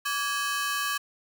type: ring-modulated tone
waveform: sawtooth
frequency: 1405 Hz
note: F6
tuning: 10 cents sharp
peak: -20 dBFS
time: 0.05-0.98 s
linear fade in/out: 10 ms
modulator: 252 Hz
effects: none